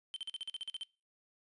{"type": "tone bursts", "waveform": "triangle", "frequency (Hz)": 3100, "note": "G7", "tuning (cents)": -20, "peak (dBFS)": -36, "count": 11, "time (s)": [0.14, 0.833], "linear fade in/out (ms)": 0, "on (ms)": 23, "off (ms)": 44, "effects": ["noise-tail reverb RT60 0.3 s tail -23 dB re dry", "resampled to 24000 Hz"]}